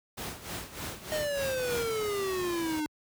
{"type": "noise with tremolo", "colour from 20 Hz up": "pink", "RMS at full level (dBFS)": -36, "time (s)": [0.17, 1.84], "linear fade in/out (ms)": 10, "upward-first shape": "sine", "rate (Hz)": 3.3, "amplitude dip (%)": 75}
{"type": "exponential sweep", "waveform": "square", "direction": "down", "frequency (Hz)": [622.3, 300], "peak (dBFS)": -30, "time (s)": [1.12, 2.86], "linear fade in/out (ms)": 0}
{"type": "noise", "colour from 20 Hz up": "pink", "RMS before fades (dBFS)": -41, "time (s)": [1.56, 2.81], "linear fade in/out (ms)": 20}
{"effects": ["high-pass 60 Hz 12 dB/octave"]}